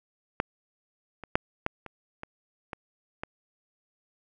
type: clicks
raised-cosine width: 0.5 ms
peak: -9 / -25 / -6 / -11 / -25 / -22 / -20 / -18 dBFS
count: 8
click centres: 0.401 / 1.237 / 1.355 / 1.664 / 1.863 / 2.234 / 2.732 / 3.235 s
effects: none